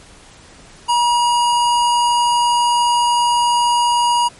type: tone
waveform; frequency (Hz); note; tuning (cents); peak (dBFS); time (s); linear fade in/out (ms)
square; 957; A#5; +45; -13; 0.88-4.29; 20
effects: pink hiss -43 dBFS RMS until 4.39 s + MP3 48 kbps